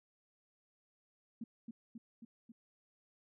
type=tone with echo; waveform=sine; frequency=230 Hz; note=A#3; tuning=23 cents flat; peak=-40 dBFS; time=1.41-1.44 s; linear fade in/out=5 ms; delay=270 ms; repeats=4; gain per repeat=-3 dB; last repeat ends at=2.52 s; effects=none